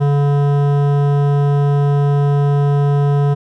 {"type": "tone with hard clipping", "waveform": "sine", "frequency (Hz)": 142.9, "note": "D3", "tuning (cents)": -47, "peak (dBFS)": -13, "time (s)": [0, 3.35], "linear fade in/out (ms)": 20, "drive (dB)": 14, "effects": []}